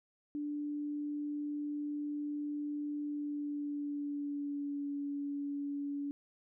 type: tone with pitch glide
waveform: sine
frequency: 293.7 to 284.8 Hz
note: D4 to C#4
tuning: 0 to +47 cents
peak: -35 dBFS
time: 0.35-6.11 s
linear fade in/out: 0 ms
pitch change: -53 cents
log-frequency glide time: 3.02-4.9 s
effects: none